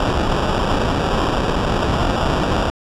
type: noise with sample-and-hold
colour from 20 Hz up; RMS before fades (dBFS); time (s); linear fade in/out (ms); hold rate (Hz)
pink; -18; 0-2.7; 2; 2100
effects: low-pass 5000 Hz 12 dB/octave